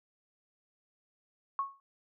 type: tone with exponential decay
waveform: sine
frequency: 1100 Hz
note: C#6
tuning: 14 cents flat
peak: -26 dBFS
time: 1.59-1.8 s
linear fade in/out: 1 ms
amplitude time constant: 44 ms
effects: none